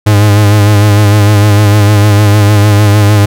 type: tone with vibrato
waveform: 45% pulse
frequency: 103.83 Hz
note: G#2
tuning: in tune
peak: -3 dBFS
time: 0.06-3.26 s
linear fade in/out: 10 ms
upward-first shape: sine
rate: 6.6 Hz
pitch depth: 43 cents each way
effects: none